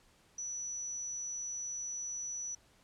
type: tone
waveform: sine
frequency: 5920 Hz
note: F#8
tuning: in tune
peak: -37 dBFS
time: 0.38-2.55 s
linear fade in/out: 5 ms
effects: pink hiss -66 dBFS RMS until 2.83 s + low-pass 10000 Hz 12 dB/octave